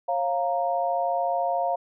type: chord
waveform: sine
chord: Bb minor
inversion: first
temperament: equal with one note detuned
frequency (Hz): 544.8 / 698.5 / 932.3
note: Db5 / F5 / Bb5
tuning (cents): -30 / 0 / 0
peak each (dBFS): -29 / -24 / -30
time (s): 0.08-1.76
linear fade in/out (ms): 10
effects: none